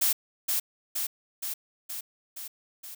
blue noise with echo, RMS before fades -24 dBFS, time 0.01-0.13 s, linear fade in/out 10 ms, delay 470 ms, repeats 6, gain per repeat -3 dB, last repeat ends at 2.95 s, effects none

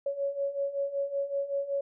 sine beating tone pair, 555 / 560.3 Hz, C#5 / C#5, +2 / +18 cents, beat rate 5.3 Hz, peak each -34 / -30 dBFS, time 0.06-1.81 s, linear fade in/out 5 ms, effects none

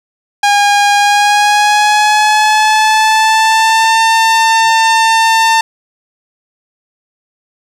sawtooth tone with pitch glide, 815 to 899.1 Hz, G#5 to A5, -33 to +37 cents, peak -3 dBFS, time 0.43-5.61 s, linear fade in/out 5 ms, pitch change +170 cents, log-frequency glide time 0.97-3.97 s, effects low-pass 8000 Hz 12 dB/octave + 7-bit

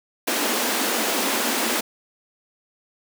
pink high-pass noise, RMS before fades -23 dBFS, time 0.27-1.81 s, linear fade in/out 10 ms, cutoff 210 Hz, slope 96 dB/octave, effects none

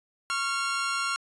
sawtooth tone pair together, 1097.7 / 1383 Hz, C#6 / F6, -17 / -17 cents, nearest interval major third, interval 400 cents, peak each -29 / -24 dBFS, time 0.3-1.16 s, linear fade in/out 0 ms, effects resampled to 22050 Hz

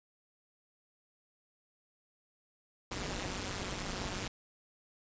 pink noise with amplitude modulation, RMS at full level -34 dBFS, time 2.91-4.28 s, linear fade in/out 5 ms, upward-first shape sine, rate 192 Hz, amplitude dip 100%, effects resampled to 16000 Hz

